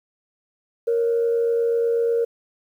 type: tone pair together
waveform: sine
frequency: 466.2 / 554.4 Hz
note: A#4 / C#5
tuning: 0 / 0 cents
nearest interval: minor third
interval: 300 cents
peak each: -17 / -29 dBFS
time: 0.87-2.25 s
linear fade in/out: 10 ms
effects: tanh soft clip ceiling -12 dBFS + 9-bit